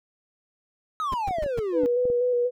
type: exponential sweep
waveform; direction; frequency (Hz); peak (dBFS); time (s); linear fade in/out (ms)
triangle; down; 1300 to 277.2; -23; 1-1.86; 0
type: noise bursts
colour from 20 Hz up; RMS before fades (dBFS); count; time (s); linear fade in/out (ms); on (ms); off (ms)
brown; -30; 4; 1.12-1.594; 2; 21; 130
type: clicks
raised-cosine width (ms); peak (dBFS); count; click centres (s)
2; -23; 7; 1.309 / 1.385 / 1.462 / 1.586 / 1.835 / 2.054 / 2.101
type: tone with vibrato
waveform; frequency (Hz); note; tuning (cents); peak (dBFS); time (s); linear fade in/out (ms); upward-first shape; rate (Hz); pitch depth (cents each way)
sine; 490; B4; -14; -20; 1.72-2.51; 50; square; 4.1; 22
effects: none